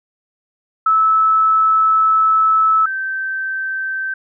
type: tone pair in turn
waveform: sine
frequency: 1305 / 1551.9 Hz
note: E6 / G6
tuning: -18 / -18 cents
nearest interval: minor third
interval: 300 cents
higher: second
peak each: -10 / -19 dBFS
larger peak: first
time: 0.86-2.86 / 2.86-4.14 s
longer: first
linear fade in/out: 5 ms
effects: none